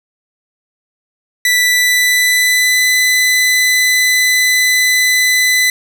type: tone with pitch glide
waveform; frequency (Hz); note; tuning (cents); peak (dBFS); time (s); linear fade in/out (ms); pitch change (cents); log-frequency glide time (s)
sawtooth; 1975.5 to 2005; B6 to B6; 0 to +26; -6; 1.45-5.7; 2; +26; 1.59-2.88
effects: none